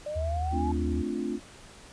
sine exponential sweep, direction up, 587.3 to 866 Hz, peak -31 dBFS, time 0.06-0.72 s, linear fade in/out 5 ms
sine tone with vibrato, 77.3 Hz, D#2, 11 cents flat, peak -28 dBFS, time 0.15-1.03 s, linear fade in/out 20 ms, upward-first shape square, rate 11 Hz, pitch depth 53 cents each way
sine chord, D minor seventh, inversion second, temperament equal, 220 / 261.6 / 293.7 / 349.2 Hz, A3 / C4 / D4 / F4, 0 / 0 / 0 / 0 cents, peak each -34 dBFS, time 0.51-1.4 s, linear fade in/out 50 ms
effects pink hiss -50 dBFS RMS until 1.92 s + resampled to 22050 Hz

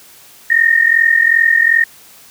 sine tone pair together, 1824 / 1866.6 Hz, A#6 / A#6, -38 / +2 cents, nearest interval unison, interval 40 cents, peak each -11 dBFS, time 0.5-1.84 s, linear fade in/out 5 ms, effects white hiss -42 dBFS RMS until 2.3 s + high-pass 60 Hz 12 dB/octave

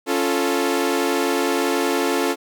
sawtooth chord, Db augmented, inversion none, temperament equal, 277.2 / 349.2 / 440 Hz, Db4 / F4 / A4, 0 / 0 / 0 cents, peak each -19 dBFS, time 0.06-2.36 s, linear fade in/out 50 ms, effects none

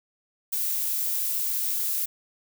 violet noise, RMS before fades -27 dBFS, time 0.52-2.06 s, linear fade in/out 10 ms, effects none

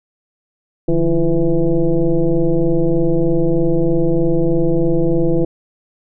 sine tone with frequency modulation, 174.61 Hz, F3, in tune, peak -11 dBFS, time 0.88-5.45 s, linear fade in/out 5 ms, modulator 163 Hz, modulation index 2, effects none

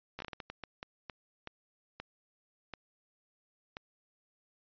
slowing click train, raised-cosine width 0.3 ms, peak -25 dBFS, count 15, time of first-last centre 0.19-3.769 s, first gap 13 ms, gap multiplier 1.4, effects resampled to 11025 Hz

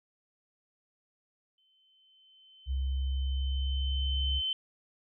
sine tone with exponential growth, 3070 Hz, G7, 37 cents flat, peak -28 dBFS, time 1.58-4.53 s, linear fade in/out 2 ms, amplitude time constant 640 ms
sine tone, 66.2 Hz, C2, 21 cents sharp, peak -28 dBFS, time 2.66-4.42 s, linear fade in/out 50 ms
effects none

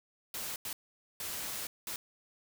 white noise bursts at uneven times, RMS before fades -39 dBFS, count 4, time 0.34-0.56 / 0.65-0.73 / 1.2-1.67 / 1.87-1.96 s, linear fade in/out 2 ms, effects none

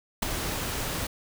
pink noise with ADSR envelope, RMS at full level -24 dBFS, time 0.22-1.07 s, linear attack 9 ms, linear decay 8 ms, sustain -7 dB, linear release 6 ms, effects none

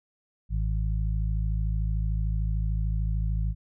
harmonic tone, 53.4 Hz, G#1, 49 cents sharp, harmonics 1 / 2 / 3, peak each -25 / -31 / -35 dBFS, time 0.49-3.55 s, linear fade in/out 50 ms, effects none

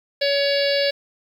harmonic tone, 563 Hz, C#5, 27 cents sharp, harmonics 1 / 3 / 4 / 5 / 6 / 7 / 8 / 9, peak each -19 / -28 / -30 / -30 / -32 / -29 / -27 / -31 dBFS, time 0.21-0.91 s, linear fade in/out 10 ms, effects 8-bit

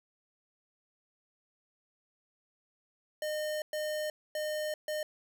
square tone bursts at uneven times, 610 Hz, D#5, 34 cents flat, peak -33 dBFS, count 4, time 3.22-3.62 / 3.73-4.1 / 4.35-4.74 / 4.88-5.03 s, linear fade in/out 2 ms, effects none

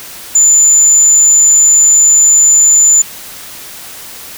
sine tone, 7050 Hz, A8, 2 cents sharp, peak -3 dBFS, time 0.35-3.02 s, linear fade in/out 5 ms, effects white hiss -29 dBFS RMS until 4.37 s

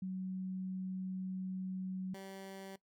sine / 15% pulse tone pair in turn, 187.1 / 193.25 Hz, F#3 / G3, +20 / -24 cents, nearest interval minor second, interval 56 cents, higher second, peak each -37 / -40 dBFS, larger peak first, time 0.02-2.14 / 2.14-2.76 s, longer first, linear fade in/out 5 ms, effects noise-tail reverb RT60 0.1 s tail -19 dB re dry

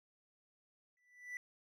triangle tone with exponential growth, 1975.5 Hz, B6, in tune, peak -37 dBFS, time 0.97-1.37 s, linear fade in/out 1 ms, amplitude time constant 85 ms, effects none

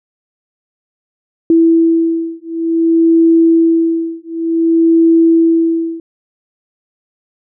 sine beating tone pair, 329.6 / 330.15 Hz, E4 / E4, 0 / +3 cents, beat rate 0.55 Hz, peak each -11 dBFS, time 1.5-6 s, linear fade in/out 2 ms, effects none

